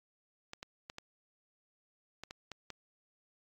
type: clicks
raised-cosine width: 0.2 ms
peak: -26 dBFS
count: 8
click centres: 0.534 / 0.629 / 0.899 / 0.984 / 2.236 / 2.309 / 2.517 / 2.703 s
effects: AAC 48 kbps